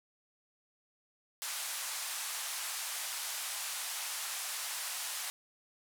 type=band-pass noise; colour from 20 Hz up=white; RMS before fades=-39 dBFS; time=1.42-5.3 s; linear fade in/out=0 ms; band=720 to 12000 Hz; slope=24 dB/octave; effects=none